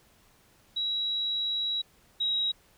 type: tone pair in turn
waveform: sine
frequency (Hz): 3880 / 3833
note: B7 / A#7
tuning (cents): -31 / +47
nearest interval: unison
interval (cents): 22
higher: first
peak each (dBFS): -27 / -25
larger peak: second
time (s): 0.76-1.82 / 2.2-2.52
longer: first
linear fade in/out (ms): 10
effects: pink hiss -62 dBFS RMS until 2.77 s